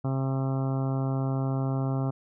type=harmonic tone; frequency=133.8 Hz; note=C3; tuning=39 cents sharp; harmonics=1 / 2 / 3 / 4 / 5 / 6 / 7 / 8 / 9 / 10; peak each=-26 / -32 / -39 / -41 / -39 / -42 / -47 / -46 / -46 / -48 dBFS; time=0.04-2.11 s; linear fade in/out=10 ms; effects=none